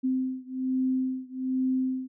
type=beating tone pair; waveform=sine; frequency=258.7 / 259.9 Hz; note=C4 / C4; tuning=-19 / -11 cents; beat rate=1.2 Hz; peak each=-28 / -29 dBFS; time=0.03-2.08 s; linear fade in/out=20 ms; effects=none